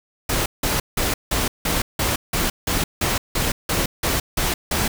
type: noise bursts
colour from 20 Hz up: pink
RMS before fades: -21 dBFS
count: 14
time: 0.29-4.88 s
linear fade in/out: 5 ms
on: 170 ms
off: 170 ms
effects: none